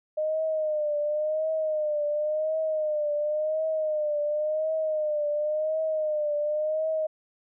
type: tone with vibrato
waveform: sine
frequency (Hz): 612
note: D#5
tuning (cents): -29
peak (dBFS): -24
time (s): 0.17-7.07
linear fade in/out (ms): 10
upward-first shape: triangle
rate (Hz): 0.93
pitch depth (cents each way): 71
effects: none